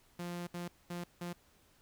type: tone bursts at uneven times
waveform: sawtooth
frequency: 174.61 Hz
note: F3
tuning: in tune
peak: -35 dBFS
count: 4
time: 0.19-0.47 / 0.54-0.68 / 0.9-1.04 / 1.21-1.33 s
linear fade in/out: 5 ms
effects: pink hiss -67 dBFS RMS until 1.81 s